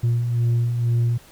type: beating tone pair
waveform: sine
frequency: 116.54 / 118.64 Hz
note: A#2 / A#2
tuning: 0 / +31 cents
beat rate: 2.1 Hz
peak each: -25 / -16 dBFS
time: 0.03-1.18 s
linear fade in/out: 10 ms
effects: tanh soft clip ceiling -15 dBFS + pink hiss -49 dBFS RMS until 1.31 s